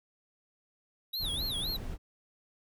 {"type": "tone with vibrato", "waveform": "square", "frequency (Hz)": 3748, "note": "A#7", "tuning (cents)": 9, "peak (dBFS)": -33, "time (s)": [1.13, 1.77], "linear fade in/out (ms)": 10, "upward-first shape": "sine", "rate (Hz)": 3.9, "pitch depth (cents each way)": 230}
{"type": "noise", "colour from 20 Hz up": "brown", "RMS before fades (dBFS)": -38, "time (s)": [1.19, 1.98], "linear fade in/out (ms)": 50}
{"effects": []}